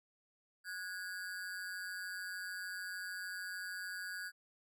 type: ring-modulated tone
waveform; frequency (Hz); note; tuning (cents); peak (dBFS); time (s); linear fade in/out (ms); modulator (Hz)
square; 1555; G6; -14; -39; 0.64-4.32; 50; 93.3
effects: none